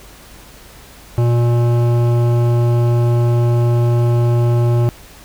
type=tone with hard clipping; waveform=sine; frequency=119.2 Hz; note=A#2; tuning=39 cents sharp; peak=-13 dBFS; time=1.18-4.89 s; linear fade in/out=0 ms; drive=14 dB; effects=added 49 Hz sine -43 dBFS peak until 5.24 s + pink hiss -41 dBFS RMS until 5.24 s